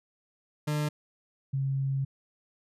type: tone pair in turn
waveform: 40% pulse / sine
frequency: 149.7 / 135.86 Hz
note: D3 / C#3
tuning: +33 / -34 cents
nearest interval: major second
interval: 167 cents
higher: first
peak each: -26 dBFS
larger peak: neither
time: 0.67-0.89 / 1.53-2.05 s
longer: second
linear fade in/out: 10 ms
effects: resampled to 32000 Hz